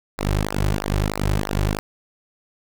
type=tone with flanger; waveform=sawtooth; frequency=50.7 Hz; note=G#1; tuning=41 cents flat; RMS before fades=-22 dBFS; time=0.18-1.79 s; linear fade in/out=0 ms; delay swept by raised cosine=0.29 to 4.39 ms; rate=3.1 Hz; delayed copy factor=-0.95; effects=none